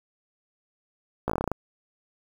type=slowing click train; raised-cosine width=1 ms; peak=-12 dBFS; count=10; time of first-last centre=1.28-1.516 s; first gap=16 ms; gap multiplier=1.12; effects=7-bit